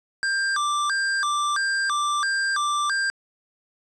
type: tone with vibrato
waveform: square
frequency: 1368 Hz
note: F6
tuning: 36 cents flat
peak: -22 dBFS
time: 0.23-3.1 s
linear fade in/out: 0 ms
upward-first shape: square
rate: 1.5 Hz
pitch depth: 260 cents each way
effects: resampled to 22050 Hz + 8-bit